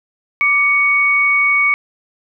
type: tone pair together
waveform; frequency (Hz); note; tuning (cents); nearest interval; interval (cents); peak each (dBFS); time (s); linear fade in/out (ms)
sine; 1174.7 / 2232; D6 / C#7; 0 / +11; major seventh; 1111; -20 / -11; 0.41-1.74; 0
effects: none